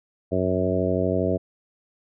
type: harmonic tone with a mistuned harmonic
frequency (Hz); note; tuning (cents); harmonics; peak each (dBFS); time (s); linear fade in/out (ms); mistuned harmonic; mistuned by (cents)
92.5; F#2; 0; 1 / 2 / 3 / 4 / 5 / 6 / 7; -28 / -28 / -28 / -28 / -28 / -28 / -28; 0.31-1.38; 20; 1; +25
effects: none